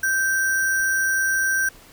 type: tone with sample-and-hold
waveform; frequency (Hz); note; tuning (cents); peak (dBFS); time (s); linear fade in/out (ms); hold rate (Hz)
sine; 1563; G6; -6; -18; 0.03-1.69; 5; 7350
effects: pink hiss -48 dBFS RMS until 1.92 s